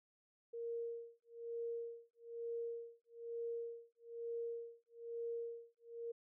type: tone with tremolo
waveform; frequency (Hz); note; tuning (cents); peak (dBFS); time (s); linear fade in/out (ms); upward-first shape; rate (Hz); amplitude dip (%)
sine; 466.2; A#4; 0; -39; 0.53-6.12; 10; sine; 1.1; 100
effects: none